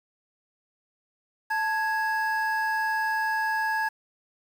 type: tone pair together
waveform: triangle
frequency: 880 / 1661.2 Hz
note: A5 / G#6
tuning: 0 / 0 cents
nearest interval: major seventh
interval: 1100 cents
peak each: -25 dBFS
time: 1.5-3.89 s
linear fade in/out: 10 ms
effects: 8-bit